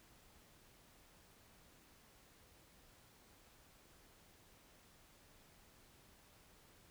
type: silence
effects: pink hiss -66 dBFS RMS until 6.9 s